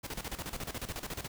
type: noise with tremolo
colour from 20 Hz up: pink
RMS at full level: -38 dBFS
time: 0.03-1.28 s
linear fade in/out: 20 ms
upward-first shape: square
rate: 14 Hz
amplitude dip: 75%
effects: none